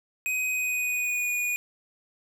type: tone with pitch glide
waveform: square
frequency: 2512 to 2455 Hz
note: D#7 to D#7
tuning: +16 to -24 cents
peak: -26 dBFS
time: 0.26-1.56 s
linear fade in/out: 0 ms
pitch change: -40 cents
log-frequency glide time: 0.5-1.3 s
effects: none